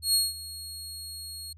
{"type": "tone with ADSR envelope", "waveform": "25% pulse", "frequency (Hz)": 4300, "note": "C8", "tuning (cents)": 47, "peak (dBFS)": -15, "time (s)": [0.02, 1.53], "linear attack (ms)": 120, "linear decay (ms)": 190, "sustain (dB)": -18, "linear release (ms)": 5, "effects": ["added 81 Hz sine -48 dBFS peak until 1.57 s"]}